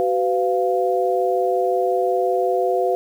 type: tone cluster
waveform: sine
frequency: 377.5 / 503 / 697 Hz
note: F#4 / B4 / F5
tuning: +35 / +32 / -4 cents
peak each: -21 dBFS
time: 0-2.95 s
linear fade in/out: 0 ms
effects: 8-bit